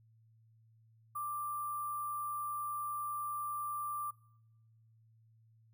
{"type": "tone with sample-and-hold", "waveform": "sine", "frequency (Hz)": 1180, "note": "D6", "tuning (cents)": 8, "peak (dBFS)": -36, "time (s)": [1.15, 4.11], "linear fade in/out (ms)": 10, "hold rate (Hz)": 11025, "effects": ["noise-tail reverb RT60 1.0 s tail -25 dB re dry", "added 112 Hz sine -63 dBFS peak until 5.73 s"]}